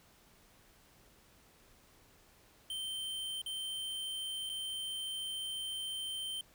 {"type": "tone with dropouts", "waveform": "square", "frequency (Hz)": 3113, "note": "G7", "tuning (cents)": -13, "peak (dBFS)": -38, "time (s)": [2.7, 6.41], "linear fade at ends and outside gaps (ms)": 2, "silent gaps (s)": [[3.417, 3.461], [4.493, 4.497]], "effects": ["pink hiss -64 dBFS RMS until 6.54 s"]}